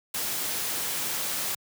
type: noise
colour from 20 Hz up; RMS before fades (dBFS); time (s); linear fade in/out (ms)
white; -30; 0.14-1.55; 5
effects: high-pass 100 Hz 12 dB/octave